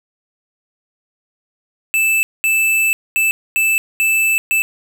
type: tone bursts at uneven times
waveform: square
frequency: 2637 Hz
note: E7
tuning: in tune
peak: -13 dBFS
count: 6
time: 1.94-2.23 / 2.44-2.93 / 3.16-3.31 / 3.56-3.78 / 4-4.38 / 4.51-4.62 s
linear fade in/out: 0 ms
effects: none